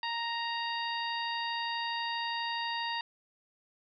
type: harmonic tone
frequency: 932.3 Hz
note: A#5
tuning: in tune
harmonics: 1 / 2 / 3 / 4 / 5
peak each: -35 / -38 / -40 / -41 / -42 dBFS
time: 0.03-3.01 s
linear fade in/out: 2 ms
effects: none